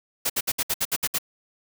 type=noise bursts; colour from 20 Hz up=white; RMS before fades=-24 dBFS; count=9; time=0.25-1.186 s; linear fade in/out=10 ms; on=48 ms; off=63 ms; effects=none